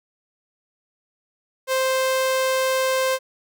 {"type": "tone", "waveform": "sawtooth", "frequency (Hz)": 523.3, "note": "C5", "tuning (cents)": 0, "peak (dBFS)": -15, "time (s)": [1.67, 3.19], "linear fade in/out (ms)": 50, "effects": []}